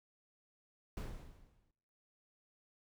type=noise with exponential decay; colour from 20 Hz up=brown; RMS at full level=-38 dBFS; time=0.97-1.71 s; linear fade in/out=1 ms; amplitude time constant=160 ms; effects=noise-tail reverb RT60 1.0 s tail -23 dB re dry